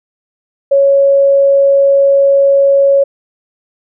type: tone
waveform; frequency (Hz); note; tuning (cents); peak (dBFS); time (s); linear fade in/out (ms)
sine; 554.4; C#5; 0; -5; 0.71-3.04; 10
effects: none